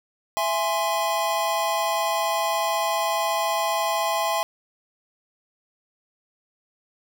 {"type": "chord", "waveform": "square", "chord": "E augmented", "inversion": "none", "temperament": "equal with one note detuned", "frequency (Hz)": [665, 830.6, 1046.5], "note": ["E5", "G#5", "B#5"], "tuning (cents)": [15, 0, 0], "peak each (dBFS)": -27, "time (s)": [0.37, 4.43], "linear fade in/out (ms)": 0, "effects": []}